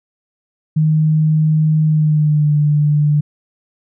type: tone with pitch glide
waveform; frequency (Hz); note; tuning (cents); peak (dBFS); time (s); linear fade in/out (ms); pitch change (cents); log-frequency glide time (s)
sine; 155.56 to 148.45; D#3 to D3; 0 to +19; -10; 0.76-3.21; 10; -81; 1.85-2.53
effects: none

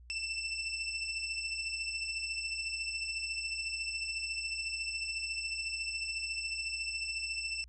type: beating tone pair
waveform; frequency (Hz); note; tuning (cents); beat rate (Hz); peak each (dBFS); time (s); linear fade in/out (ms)
25% pulse; 2665 / 2679; E7 / E7; +18 / +27; 14; -32 / -37; 0.1-7.64; 0
effects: added 60 Hz sine -52 dBFS peak until 7.68 s + resampled to 22050 Hz

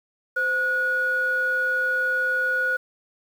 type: tone pair together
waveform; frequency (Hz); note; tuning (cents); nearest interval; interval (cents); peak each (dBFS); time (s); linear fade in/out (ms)
sine; 515 / 1456.6; C5 / F#6; -28 / -28; octave + tritone; 1800; -29 / -20; 0.36-2.77; 10
effects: tanh soft clip ceiling -14 dBFS + 8-bit

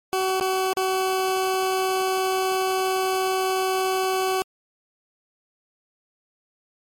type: tone with dropouts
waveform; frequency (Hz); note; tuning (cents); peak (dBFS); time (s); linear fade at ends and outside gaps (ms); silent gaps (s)
20% pulse; 377.2; F#4; +33; -16; 0.13-4.42; 0; 0.399-0.409 / 0.731-0.77
effects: MP3 64 kbps

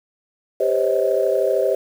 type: tone cluster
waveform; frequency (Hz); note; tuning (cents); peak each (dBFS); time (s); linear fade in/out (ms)
sine; 395.7 / 511 / 544 / 634; G4 / C5 / C#5 / D#5; +16 / -41 / -33 / +32; -21; 0.6-1.75; 5
effects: tanh soft clip ceiling -5 dBFS + 7-bit

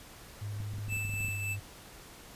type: tone with pitch glide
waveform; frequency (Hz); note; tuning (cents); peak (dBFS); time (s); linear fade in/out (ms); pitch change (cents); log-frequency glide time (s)
sine; 103.3 to 100.65; G#2 to G2; -9 to +46; -35; 0.41-1.6; 10; -45; 0.88-1.29
type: clicks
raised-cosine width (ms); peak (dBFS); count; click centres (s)
5; -31; 12; 0.604 / 0.737 / 0.784 / 0.883 / 0.925 / 0.968 / 1.051 / 1.094 / 1.139 / 1.206 / 1.248 / 1.284
type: tone with tremolo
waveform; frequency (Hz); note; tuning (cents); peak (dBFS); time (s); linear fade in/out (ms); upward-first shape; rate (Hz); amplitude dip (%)
square; 2637; E7; 0; -33; 0.88-1.57; 50; triangle; 3.5; 50
effects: pink hiss -51 dBFS RMS until 2.35 s + resampled to 32000 Hz

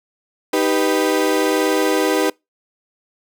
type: chord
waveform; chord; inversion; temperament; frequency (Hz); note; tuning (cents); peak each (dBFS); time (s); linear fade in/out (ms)
35% pulse; Eb augmented; none; equal; 311.1 / 392 / 493.9; Eb4 / G4 / B4; 0 / 0 / 0; -18; 0.53-2.3; 5
effects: noise-tail reverb RT60 0.2 s tail -25 dB re dry

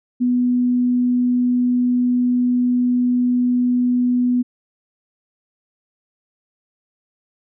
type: tone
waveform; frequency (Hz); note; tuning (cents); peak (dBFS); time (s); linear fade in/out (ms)
sine; 246.9; B3; 0; -14; 0.2-4.43; 20
effects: none

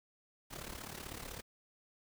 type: noise with amplitude modulation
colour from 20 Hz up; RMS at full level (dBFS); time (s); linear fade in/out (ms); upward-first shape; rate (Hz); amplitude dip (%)
pink; -43; 0.5-1.42; 20; sine; 35.9; 75
effects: none

